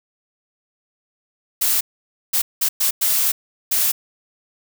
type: noise bursts at uneven times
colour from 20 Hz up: blue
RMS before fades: -18 dBFS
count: 6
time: 1.61-1.81 / 2.33-2.42 / 2.61-2.69 / 2.8-2.91 / 3.01-3.32 / 3.71-3.92 s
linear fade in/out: 10 ms
effects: none

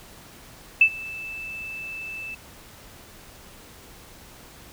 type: tone with ADSR envelope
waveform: sine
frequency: 2637 Hz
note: E7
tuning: in tune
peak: -9 dBFS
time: 0.81-2.35 s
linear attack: 4 ms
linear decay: 74 ms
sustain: -23 dB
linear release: 8 ms
effects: pink hiss -47 dBFS RMS until 4.72 s

